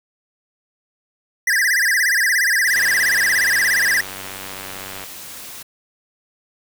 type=tone with vibrato; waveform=square; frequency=1800 Hz; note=A6; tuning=39 cents sharp; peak=-15 dBFS; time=1.47-4.01 s; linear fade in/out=5 ms; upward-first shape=sine; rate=17 Hz; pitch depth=210 cents each way
type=noise; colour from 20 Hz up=white; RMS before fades=-35 dBFS; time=2.66-5.63 s; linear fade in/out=10 ms
type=click train; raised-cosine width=0.3 ms; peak=-16 dBFS; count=219; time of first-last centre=2.76-5.038 s; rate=95.7 Hz
effects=none